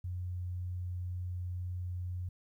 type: tone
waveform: sine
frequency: 89.8 Hz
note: F2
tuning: 49 cents sharp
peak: -35 dBFS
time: 0.04-2.29 s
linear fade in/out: 5 ms
effects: 12-bit